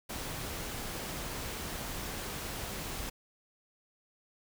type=noise; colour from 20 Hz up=pink; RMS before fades=-39 dBFS; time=0.09-3.1 s; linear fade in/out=10 ms; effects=none